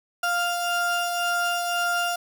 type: tone pair together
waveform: 35% pulse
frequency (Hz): 699.4 / 1396.9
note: F5 / F6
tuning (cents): +2 / 0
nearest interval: octave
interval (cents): 1198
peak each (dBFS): -24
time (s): 0.23-2.16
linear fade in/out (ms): 5
effects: none